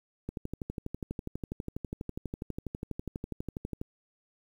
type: click train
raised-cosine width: 3 ms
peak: -22 dBFS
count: 44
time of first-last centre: 0.29-3.815 s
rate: 12.2 Hz
effects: 9-bit